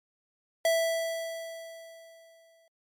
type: tone with exponential decay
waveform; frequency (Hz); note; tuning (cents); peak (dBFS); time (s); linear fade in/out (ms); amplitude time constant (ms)
square; 659.3; E5; 0; -22; 0.65-2.68; 2; 440
effects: MP3 64 kbps